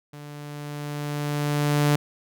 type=tone with level ramp; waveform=sawtooth; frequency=146.7 Hz; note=D3; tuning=2 cents flat; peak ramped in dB=-35 to -13 dBFS; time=0.13-1.96 s; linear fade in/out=5 ms; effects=none